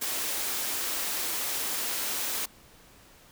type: high-pass noise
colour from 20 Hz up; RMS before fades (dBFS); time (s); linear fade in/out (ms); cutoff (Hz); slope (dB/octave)
white; -31; 0.01-2.46; 10; 230; 24
effects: pink hiss -55 dBFS RMS until 3.31 s